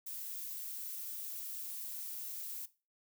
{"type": "noise", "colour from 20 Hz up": "violet", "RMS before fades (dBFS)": -43, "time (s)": [0.06, 2.66], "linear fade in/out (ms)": 10, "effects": ["noise-tail reverb RT60 0.3 s tail -17 dB re dry"]}